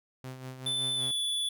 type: tone with tremolo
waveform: sawtooth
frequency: 129.6 Hz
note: C3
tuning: 16 cents flat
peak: -34 dBFS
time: 0.24-1.11 s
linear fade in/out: 0 ms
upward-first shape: sine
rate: 5.3 Hz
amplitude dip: 55%
type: tone with pitch glide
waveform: square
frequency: 3520 to 3446 Hz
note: A7 to A7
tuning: 0 to -37 cents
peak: -29 dBFS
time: 0.66-1.49 s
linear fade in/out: 5 ms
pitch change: -37 cents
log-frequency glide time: 0.96-1.04 s
effects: none